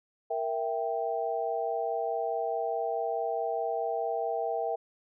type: chord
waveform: sine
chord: E diminished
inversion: second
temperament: equal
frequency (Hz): 466.2 / 659.3 / 784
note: Bb4 / E5 / G5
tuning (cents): 0 / 0 / 0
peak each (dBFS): -33 / -32 / -33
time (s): 0.3-4.76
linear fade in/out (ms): 10
effects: none

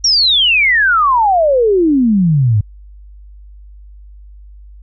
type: exponential sweep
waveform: sine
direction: down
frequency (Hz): 5740 to 98.8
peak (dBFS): -8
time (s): 0.04-2.61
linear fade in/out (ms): 5
effects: added 50 Hz sine -34 dBFS peak until 4.82 s

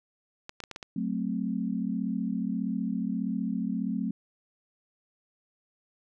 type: clicks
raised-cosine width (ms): 0.2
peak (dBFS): -21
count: 6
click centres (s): 0.494 / 0.603 / 0.638 / 0.713 / 0.761 / 0.828
type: chord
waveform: sine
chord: F# diminished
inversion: none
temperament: equal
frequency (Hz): 185 / 220 / 261.6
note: F#3 / A3 / C4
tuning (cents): 0 / 0 / 0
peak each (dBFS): -32 / -31 / -33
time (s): 0.96-4.11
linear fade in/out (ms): 5
effects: none

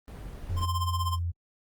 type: noise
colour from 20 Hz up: brown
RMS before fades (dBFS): -39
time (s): 0.08-0.65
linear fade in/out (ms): 0
type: tone with pitch glide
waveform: sine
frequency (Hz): 87.31 to 85.91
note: F2 to F2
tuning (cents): 0 to -28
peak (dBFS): -27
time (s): 0.49-1.32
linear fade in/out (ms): 20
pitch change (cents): -28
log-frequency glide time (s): 1-1.12
type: tone with tremolo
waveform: square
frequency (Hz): 1046.5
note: C6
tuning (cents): 0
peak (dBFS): -28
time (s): 0.56-1.19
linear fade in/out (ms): 50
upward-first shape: sine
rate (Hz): 16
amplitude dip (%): 80
effects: Opus 24 kbps

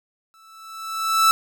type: tone with exponential growth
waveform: 45% pulse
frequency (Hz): 1318.5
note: E6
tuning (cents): 0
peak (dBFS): -11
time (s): 0.34-1.31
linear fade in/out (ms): 0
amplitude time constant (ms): 210
effects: none

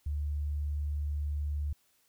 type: tone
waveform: sine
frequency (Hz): 73.42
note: D2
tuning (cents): 0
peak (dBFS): -30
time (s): 0.06-1.73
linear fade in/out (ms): 5
effects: white hiss -70 dBFS RMS until 2.08 s

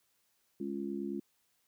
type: harmonic tone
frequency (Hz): 69.3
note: C#2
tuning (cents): 0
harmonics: 3 / 4 / 5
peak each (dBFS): -39 / -40 / -39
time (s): 0.6-1.2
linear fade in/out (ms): 5
effects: white hiss -75 dBFS RMS until 1.67 s

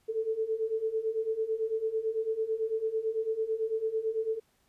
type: beating tone pair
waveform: sine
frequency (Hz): 437 / 446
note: A4 / A4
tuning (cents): -12 / +23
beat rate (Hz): 9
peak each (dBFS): -33 / -30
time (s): 0.08-4.4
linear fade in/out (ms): 20
effects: pink hiss -70 dBFS RMS until 4.68 s + resampled to 32000 Hz

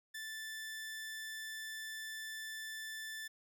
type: tone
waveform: sawtooth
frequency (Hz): 1760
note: A6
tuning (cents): 0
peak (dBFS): -39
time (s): 0.14-3.28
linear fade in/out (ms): 10
effects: none

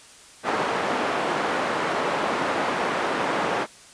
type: band-pass noise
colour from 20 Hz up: white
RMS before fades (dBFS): -25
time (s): 0.43-3.67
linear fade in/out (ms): 50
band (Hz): 240 to 1200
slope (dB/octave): 12
effects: white hiss -48 dBFS RMS until 3.93 s + resampled to 22050 Hz

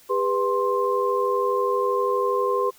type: tone cluster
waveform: sine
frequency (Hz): 402.1 / 494.5 / 1052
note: G4 / B4 / C6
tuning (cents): +44 / +2 / +9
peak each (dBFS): -24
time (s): 0.09-2.71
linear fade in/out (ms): 20
effects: white hiss -53 dBFS RMS until 2.78 s

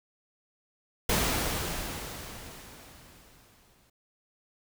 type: noise with exponential decay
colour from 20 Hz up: pink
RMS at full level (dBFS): -25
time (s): 1.09-3.9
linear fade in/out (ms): 5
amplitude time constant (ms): 610
effects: none

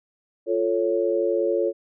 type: chord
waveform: sine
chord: F augmented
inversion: none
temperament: equal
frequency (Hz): 349.2 / 440 / 554.4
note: F4 / A4 / C#5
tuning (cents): 0 / 0 / 0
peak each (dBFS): -24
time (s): 0.46-1.73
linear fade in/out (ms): 50
effects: none

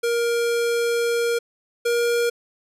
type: tone pair in turn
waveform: square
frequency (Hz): 470 / 473.3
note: A#4 / A#4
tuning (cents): +14 / +26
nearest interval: unison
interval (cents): 12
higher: second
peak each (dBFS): -20 / -19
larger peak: second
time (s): 0.03-1.39 / 1.85-2.3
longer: first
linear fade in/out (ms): 10
effects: resampled to 32000 Hz

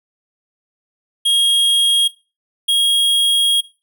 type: tone pair in turn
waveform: square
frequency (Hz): 3265 / 3277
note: G#7 / G#7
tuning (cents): -30 / -24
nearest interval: unison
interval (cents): 6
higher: second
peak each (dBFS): -13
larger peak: neither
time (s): 1.25-2.08 / 2.68-3.61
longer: second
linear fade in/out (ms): 10
effects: noise-tail reverb RT60 0.3 s tail -19 dB re dry

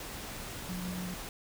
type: tone in noise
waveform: sine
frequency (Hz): 181.4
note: F#3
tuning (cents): -34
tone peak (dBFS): -36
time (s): 0.69-1.14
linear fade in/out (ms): 2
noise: pink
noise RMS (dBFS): -42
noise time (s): 0-1.29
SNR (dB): +3
effects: none

